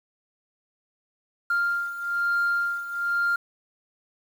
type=beating tone pair; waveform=sine; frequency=1396.9 / 1398 Hz; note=F6 / F6; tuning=0 / +1 cents; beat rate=1.1 Hz; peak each=-23 / -27 dBFS; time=1.5-3.36 s; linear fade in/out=5 ms; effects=tanh soft clip ceiling -18 dBFS + 8-bit